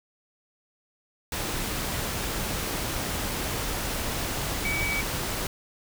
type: tone in noise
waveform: sine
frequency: 2279 Hz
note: C#7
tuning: 47 cents sharp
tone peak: -27 dBFS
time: 4.65-5.01 s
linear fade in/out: 2 ms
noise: pink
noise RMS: -30 dBFS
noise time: 1.32-5.47 s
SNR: 0 dB
effects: none